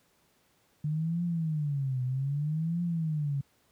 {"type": "tone with vibrato", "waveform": "sine", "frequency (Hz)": 148.3, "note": "D3", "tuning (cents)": 17, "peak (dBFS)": -27, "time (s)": [0.84, 3.41], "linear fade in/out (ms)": 5, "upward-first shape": "triangle", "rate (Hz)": 0.63, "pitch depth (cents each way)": 290, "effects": ["pink hiss -68 dBFS RMS until 3.71 s", "high-pass 80 Hz 12 dB/octave"]}